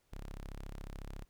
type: tone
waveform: sawtooth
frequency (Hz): 34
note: C#1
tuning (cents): -33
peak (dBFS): -39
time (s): 0.12-1.25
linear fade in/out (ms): 10
effects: pink hiss -75 dBFS RMS until 1.29 s